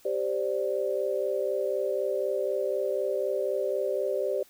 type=chord; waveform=sine; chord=G suspended fourth; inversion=none; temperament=equal; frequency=392 / 523.3 / 587.3 Hz; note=G4 / C5 / D5; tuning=0 / 0 / 0 cents; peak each=-30 dBFS; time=0.05-4.43 s; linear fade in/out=5 ms; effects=white hiss -58 dBFS RMS until 4.49 s